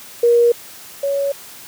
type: tone pair in turn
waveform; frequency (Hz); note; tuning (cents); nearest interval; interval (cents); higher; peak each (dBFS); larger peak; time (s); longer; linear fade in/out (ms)
sine; 473.9 / 559.2; A#4 / C#5; +28 / +15; minor third; 287; second; -9 / -16; first; 0.23-0.52 / 1.03-1.32; neither; 5
effects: white hiss -38 dBFS RMS until 1.67 s + high-pass 80 Hz 12 dB/octave